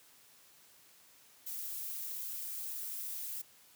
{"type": "noise with flanger", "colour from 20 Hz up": "violet", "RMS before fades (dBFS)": -41, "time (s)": [1.46, 3.42], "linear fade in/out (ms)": 10, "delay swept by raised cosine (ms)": [1.9, 6.7], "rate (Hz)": 1.3, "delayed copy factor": 0.9, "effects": ["white hiss -62 dBFS RMS until 3.75 s", "high-pass 80 Hz 12 dB/octave"]}